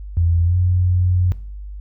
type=tone with pitch glide; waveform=sine; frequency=84.8 to 90.36 Hz; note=E2 to F#2; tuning=+50 to -40 cents; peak=-13 dBFS; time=0.17-1.32 s; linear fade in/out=0 ms; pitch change=+110 cents; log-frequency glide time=0.43-0.57 s; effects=noise-tail reverb RT60 0.5 s tail -17 dB re dry + added 50 Hz sine -29 dBFS peak until 1.8 s